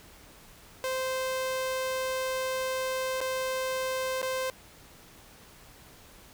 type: tone with dropouts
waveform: sawtooth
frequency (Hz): 520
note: C5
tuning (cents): -11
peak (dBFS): -25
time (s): 0.84-4.5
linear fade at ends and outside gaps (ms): 0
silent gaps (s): 3.205-3.213 / 4.217-4.228
effects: pink hiss -53 dBFS RMS until 6.33 s